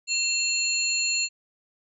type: tone cluster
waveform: sine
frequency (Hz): 2706 / 4267 / 7130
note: E7 / C8 / A8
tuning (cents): +45 / +33 / +22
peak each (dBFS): -27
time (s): 0.07-1.29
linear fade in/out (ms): 50
effects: none